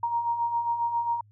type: beating tone pair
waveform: sine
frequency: 932.3 / 939.7 Hz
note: A#5 / A#5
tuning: 0 / +14 cents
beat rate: 7.4 Hz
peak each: -33 / -25 dBFS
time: 0.03-1.21 s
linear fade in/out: 5 ms
effects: added 104 Hz sine -54 dBFS peak until 1.31 s